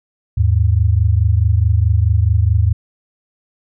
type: tone pair together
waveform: sine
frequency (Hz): 80.2 / 104.88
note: E2 / G#2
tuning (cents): -47 / +17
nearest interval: perfect fourth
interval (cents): 464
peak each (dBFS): -13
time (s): 0.37-2.73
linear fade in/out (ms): 10
effects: none